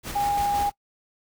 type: noise with tremolo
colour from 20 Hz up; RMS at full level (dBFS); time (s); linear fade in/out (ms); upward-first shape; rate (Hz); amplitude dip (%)
pink; -33; 0.03-0.72; 50; square; 5.8; 30
type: tone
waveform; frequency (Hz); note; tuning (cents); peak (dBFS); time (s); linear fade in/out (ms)
sine; 814; G#5; -35; -21; 0.15-0.7; 10
effects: noise-tail reverb RT60 0.1 s tail -23 dB re dry